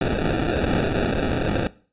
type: noise with sample-and-hold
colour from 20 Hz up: white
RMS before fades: -22 dBFS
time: 0.01-1.67 s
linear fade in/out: 2 ms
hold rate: 1050 Hz
effects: noise-tail reverb RT60 0.4 s tail -19 dB re dry + resampled to 8000 Hz